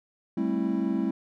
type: chord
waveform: triangle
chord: A minor seventh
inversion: third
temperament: equal with one note detuned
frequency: 196 / 220 / 266.7 / 329.6 Hz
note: G3 / A3 / C4 / E4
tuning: 0 / 0 / +33 / 0 cents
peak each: -28 dBFS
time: 0.37-1.11 s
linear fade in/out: 5 ms
effects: none